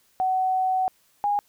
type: tone pair in turn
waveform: sine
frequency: 750 / 819.5 Hz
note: F#5 / G#5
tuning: +23 / -23 cents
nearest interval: major second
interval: 154 cents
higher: second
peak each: -20 dBFS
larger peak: neither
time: 0.2-0.88 / 1.24-1.39 s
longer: first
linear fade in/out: 0 ms
effects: white hiss -63 dBFS RMS until 1.48 s